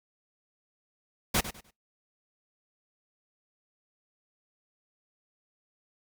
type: noise with echo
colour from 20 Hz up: pink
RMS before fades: -25 dBFS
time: 1.34-1.41 s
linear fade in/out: 10 ms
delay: 100 ms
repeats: 3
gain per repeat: -12 dB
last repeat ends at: 1.71 s
effects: noise-tail reverb RT60 0.2 s tail -23 dB re dry